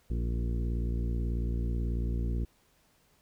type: harmonic tone with a mistuned harmonic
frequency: 58.27 Hz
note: A#1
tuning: in tune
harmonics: 1 / 2 / 3 / 4 / 5 / 6 / 7 / 8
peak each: -29 / -36 / -41 / -41 / -48 / -45 / -51 / -52 dBFS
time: 0.1-2.45 s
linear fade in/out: 5 ms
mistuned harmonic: 6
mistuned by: -24 cents
effects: pink hiss -67 dBFS RMS until 3.21 s